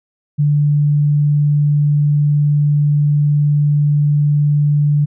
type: tone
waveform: sine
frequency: 146.83 Hz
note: D3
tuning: in tune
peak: -10 dBFS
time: 0.38-5.06 s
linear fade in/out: 20 ms
effects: none